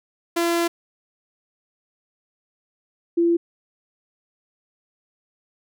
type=tone pair in turn; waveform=sawtooth / sine; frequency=340 / 340 Hz; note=F4 / F4; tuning=-46 / -46 cents; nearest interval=unison; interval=0 cents; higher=neither; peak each=-15 dBFS; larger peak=neither; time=0.36-0.68 / 3.17-3.37 s; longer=first; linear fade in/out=10 ms; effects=none